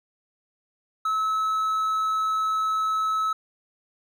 triangle tone, 1296 Hz, E6, 30 cents flat, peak -20 dBFS, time 1.05-3.33 s, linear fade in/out 5 ms, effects none

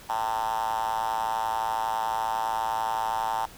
5% pulse tone with high-pass filter, 111.9 Hz, A2, 30 cents sharp, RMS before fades -28 dBFS, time 0.09-3.46 s, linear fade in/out 10 ms, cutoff 850 Hz, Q 9.6, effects pink hiss -48 dBFS RMS until 3.57 s

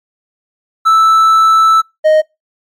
triangle tone pair in turn, 1317 / 621.5 Hz, E6 / D#5, -2 / -2 cents, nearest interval octave + minor second, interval 1300 cents, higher first, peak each -3 dBFS, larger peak neither, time 0.85-1.82 / 2.04-2.22 s, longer first, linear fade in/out 20 ms, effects noise-tail reverb RT60 0.2 s tail -24 dB re dry + MP3 64 kbps

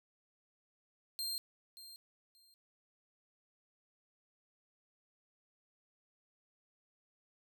sawtooth tone with echo, 4186 Hz, C8, in tune, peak -34 dBFS, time 1.19-1.38 s, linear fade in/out 0 ms, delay 580 ms, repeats 2, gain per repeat -14 dB, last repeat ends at 2.54 s, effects none

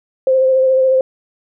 sine tone with vibrato, 523.3 Hz, C5, in tune, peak -9 dBFS, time 0.27-1.01 s, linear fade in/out 2 ms, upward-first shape sine, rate 14 Hz, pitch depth 20 cents each way, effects none

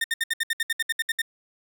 30% pulse tone bursts, 1821 Hz, A#6, 41 cents flat, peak -19 dBFS, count 13, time 0.01-1.218 s, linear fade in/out 5 ms, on 32 ms, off 66 ms, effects none

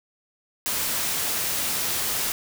white noise, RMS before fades -26 dBFS, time 0.66-2.32 s, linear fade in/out 0 ms, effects none

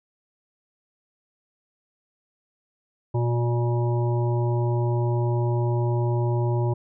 harmonic tone with a mistuned harmonic, 120 Hz, B2, 49 cents flat, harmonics 1 / 3 / 5 / 7 / 8, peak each -21 / -28 / -34 / -36 / -36 dBFS, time 3.14-6.74 s, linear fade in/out 10 ms, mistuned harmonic 5, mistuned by -27 cents, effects none

